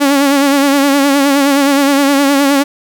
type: tone with vibrato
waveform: sawtooth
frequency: 279.7 Hz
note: C#4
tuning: 16 cents sharp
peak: -4 dBFS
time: 0-2.64 s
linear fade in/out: 20 ms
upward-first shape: sine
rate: 9.6 Hz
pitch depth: 51 cents each way
effects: none